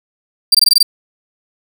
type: tone bursts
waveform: 40% pulse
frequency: 4699 Hz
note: D8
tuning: in tune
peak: -4 dBFS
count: 7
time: 0.52-0.829 s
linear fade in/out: 5 ms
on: 27 ms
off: 20 ms
effects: none